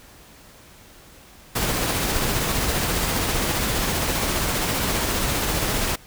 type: noise with tremolo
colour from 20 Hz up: pink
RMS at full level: -22 dBFS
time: 1.55-5.96 s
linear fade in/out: 10 ms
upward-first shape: sine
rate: 15 Hz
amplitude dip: 25%
effects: pink hiss -48 dBFS RMS until 6.06 s